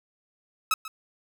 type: tone with echo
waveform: sawtooth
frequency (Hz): 1291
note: E6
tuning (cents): -37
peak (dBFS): -17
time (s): 0.71-0.74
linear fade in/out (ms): 2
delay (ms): 140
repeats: 1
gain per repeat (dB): -15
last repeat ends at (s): 0.88
effects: none